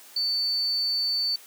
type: tone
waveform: sine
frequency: 4500 Hz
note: C#8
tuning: 25 cents sharp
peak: -23 dBFS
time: 0.16-1.36 s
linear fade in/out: 5 ms
effects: white hiss -49 dBFS RMS until 1.46 s + high-pass 300 Hz 12 dB/octave